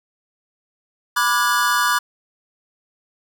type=chord; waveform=square; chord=G# half-diminished seventh; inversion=first; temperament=equal with one note detuned; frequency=987.8 / 1174.7 / 1445.3 / 1661.2 Hz; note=B5 / D6 / F#6 / G#6; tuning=0 / 0 / -41 / 0 cents; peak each=-23 / -21 / -22 / -24 dBFS; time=1.16-1.99 s; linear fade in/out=10 ms; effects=none